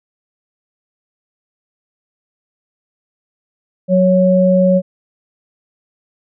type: tone pair together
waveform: sine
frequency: 184.77 / 554.4 Hz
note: F#3 / C#5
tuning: -2 / 0 cents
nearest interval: octave + perfect fifth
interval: 1902 cents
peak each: -11 dBFS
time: 3.88-4.82 s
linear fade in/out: 50 ms
effects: none